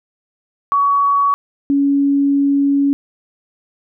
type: tone pair in turn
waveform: sine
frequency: 1127 / 280.4 Hz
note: C#6 / C#4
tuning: +28 / +20 cents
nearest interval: 2 octaves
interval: 2408 cents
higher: first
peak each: -11 dBFS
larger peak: neither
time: 0.72-1.34 / 1.7-2.93 s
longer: second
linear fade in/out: 0 ms
effects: none